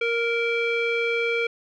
square tone with low-pass filter, 466.2 Hz, A#4, in tune, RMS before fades -24 dBFS, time 0.01-1.47 s, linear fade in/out 5 ms, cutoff 2600 Hz, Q 9.2, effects none

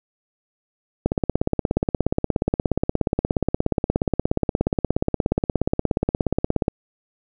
click train, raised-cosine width 2 ms, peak -5 dBFS, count 96, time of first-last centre 1.06-6.681 s, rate 16.9 Hz, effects none

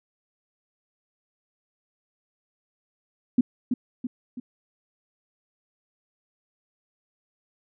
sine tone with echo, 247.5 Hz, B3, 4 cents sharp, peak -14 dBFS, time 3.38-3.41 s, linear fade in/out 5 ms, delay 330 ms, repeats 3, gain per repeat -6 dB, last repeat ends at 4.4 s, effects none

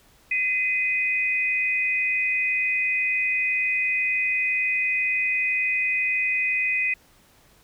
sine tone pair together, 2031 / 2499 Hz, B6 / D#7, +48 / +7 cents, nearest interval major third, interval 359 cents, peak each -26 / -22 dBFS, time 0.31-6.94 s, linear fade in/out 5 ms, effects pink hiss -57 dBFS RMS until 7.63 s

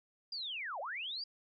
sine linear two-way sweep, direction down then up, 4882 to 523.3 to 4882 Hz, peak -38 dBFS, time 0.32-1.24 s, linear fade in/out 5 ms, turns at 0.8 s, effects none

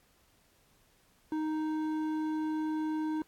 triangle tone with hard clipping, 311.1 Hz, D#4, in tune, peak -32 dBFS, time 1.32-3.22 s, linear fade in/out 2 ms, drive 12 dB, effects pink hiss -67 dBFS RMS until 3.27 s + AAC 64 kbps

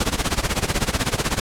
pink noise with tremolo, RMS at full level -19 dBFS, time 0-1.4 s, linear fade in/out 5 ms, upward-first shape sine, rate 16 Hz, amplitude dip 85%, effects low-pass 10000 Hz 12 dB/octave

